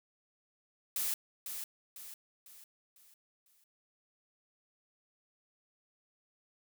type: noise with echo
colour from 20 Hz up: blue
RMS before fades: -34 dBFS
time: 0.96-1.14 s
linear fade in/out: 2 ms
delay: 500 ms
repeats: 5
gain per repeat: -7 dB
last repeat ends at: 3.64 s
effects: none